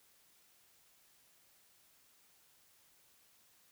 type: silence
effects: white hiss -68 dBFS RMS until 3.71 s